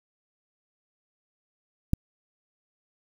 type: click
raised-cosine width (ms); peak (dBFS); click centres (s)
5; -9; 1.934
effects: 7-bit